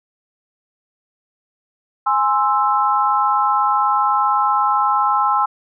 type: chord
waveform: sine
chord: Ab augmented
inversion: none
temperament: equal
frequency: 830.6 / 1046.5 / 1318.5 Hz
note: Ab5 / C6 / E6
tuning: 0 / 0 / 0 cents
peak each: -18 dBFS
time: 2.06-5.46 s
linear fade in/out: 10 ms
effects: none